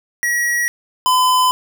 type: tone pair in turn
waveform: square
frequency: 1913 / 1013.4 Hz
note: A#6 / B5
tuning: +44 / +44 cents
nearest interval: major seventh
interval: 1100 cents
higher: first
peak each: -16 / -12 dBFS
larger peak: second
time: 0.23-0.68 / 1.06-1.51 s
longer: neither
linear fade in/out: 0 ms
effects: none